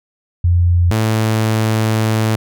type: tone pair in turn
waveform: sine / sawtooth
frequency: 87.31 / 110 Hz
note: F2 / A2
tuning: 0 / 0 cents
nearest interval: major third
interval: 400 cents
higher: second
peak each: -9 dBFS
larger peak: neither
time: 0.44-0.91 / 0.91-2.36 s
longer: second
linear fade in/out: 5 ms
effects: none